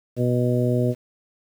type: harmonic tone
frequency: 123.1 Hz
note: B2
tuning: 5 cents flat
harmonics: 1 / 2 / 3 / 4 / 5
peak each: -21 / -24 / -26 / -27 / -28 dBFS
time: 0.16-0.95 s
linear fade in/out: 50 ms
effects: 8-bit